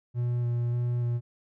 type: tone with vibrato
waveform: triangle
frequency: 120.4 Hz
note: B2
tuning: 44 cents flat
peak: -23 dBFS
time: 0.14-1.21 s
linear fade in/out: 50 ms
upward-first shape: square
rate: 1.7 Hz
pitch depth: 11 cents each way
effects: none